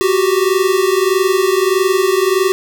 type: tone pair together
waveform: square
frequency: 368.2 / 389.8 Hz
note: F#4 / G4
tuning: -8 / -10 cents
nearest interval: minor second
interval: 98 cents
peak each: -15 dBFS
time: 0.01-2.52 s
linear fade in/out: 0 ms
effects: none